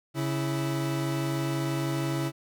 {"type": "tone pair together", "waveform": "40% pulse", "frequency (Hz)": [138.59, 329.6], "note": ["C#3", "E4"], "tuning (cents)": [0, 0], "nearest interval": "octave + minor third", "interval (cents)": 1500, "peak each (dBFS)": [-28, -30], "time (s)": [0.14, 2.32], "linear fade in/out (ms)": 50, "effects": []}